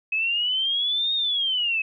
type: linear two-way sweep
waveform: sine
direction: up then down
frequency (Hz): 2556 to 3729 to 2556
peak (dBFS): -21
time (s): 0.12-1.82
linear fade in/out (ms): 5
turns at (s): 1.14
effects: none